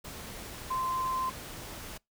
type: tone in noise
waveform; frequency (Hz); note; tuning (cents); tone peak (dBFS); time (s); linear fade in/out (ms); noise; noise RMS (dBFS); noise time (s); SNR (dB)
sine; 1039; C6; -12; -29; 0.7-1.3; 10; pink; -43; 0.04-1.98; +11
effects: noise-tail reverb RT60 0.2 s tail -26 dB re dry